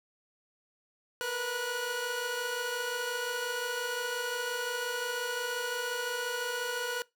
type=tone cluster; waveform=sawtooth; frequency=466.1 / 491.8 / 1461 Hz; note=A#4 / B4 / F#6; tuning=0 / -7 / -22 cents; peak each=-36 / -32 / -32 dBFS; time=1.21-7.02 s; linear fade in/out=0 ms; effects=noise-tail reverb RT60 0.2 s tail -21 dB re dry